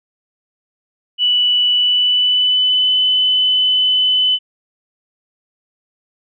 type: tone with pitch glide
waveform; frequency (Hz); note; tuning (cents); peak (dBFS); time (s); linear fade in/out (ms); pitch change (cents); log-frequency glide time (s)
sine; 2960 to 3015; F#7 to F#7; 0 to +32; -11; 1.18-4.39; 50; +32; 1.74-2.92
effects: none